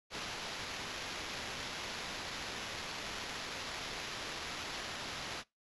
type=noise with sample-and-hold; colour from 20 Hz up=white; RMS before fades=-42 dBFS; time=0.1-5.44 s; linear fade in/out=50 ms; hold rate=8820 Hz; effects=noise-tail reverb RT60 0.2 s tail -22 dB re dry + resampled to 24000 Hz